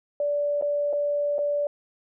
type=tone with dropouts; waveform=sine; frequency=581 Hz; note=D5; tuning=19 cents flat; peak=-22 dBFS; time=0.2-1.67 s; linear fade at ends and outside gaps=2 ms; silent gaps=0.613-0.623 / 0.929-0.933 / 1.383-1.389 s; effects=none